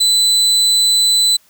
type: tone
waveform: 35% pulse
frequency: 4000 Hz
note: B7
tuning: 21 cents sharp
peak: -8 dBFS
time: 0-1.37 s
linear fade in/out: 10 ms
effects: white hiss -53 dBFS RMS until 1.49 s